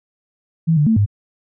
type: tone with pitch steps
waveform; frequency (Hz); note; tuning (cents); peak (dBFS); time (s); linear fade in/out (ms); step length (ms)
sine; 163.1 / 147.9 / 222.8 / 102.3; E3 / D3 / A3 / G#2; -18 / +13 / +22 / -26; -11; 0.67-1.062; 20; 98
effects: none